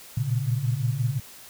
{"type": "tone cluster", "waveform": "sine", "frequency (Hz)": [115.1, 120.8, 140], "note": ["A#2", "B2", "C#3"], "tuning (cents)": [-22, -38, 18], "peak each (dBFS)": -27, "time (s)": [0.17, 1.2], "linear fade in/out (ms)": 5, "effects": ["white hiss -46 dBFS RMS until 1.49 s"]}